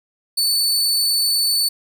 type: tone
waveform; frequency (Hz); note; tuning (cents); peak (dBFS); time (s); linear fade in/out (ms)
sawtooth; 4488; C#8; +21; -13; 0.37-1.69; 10
effects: none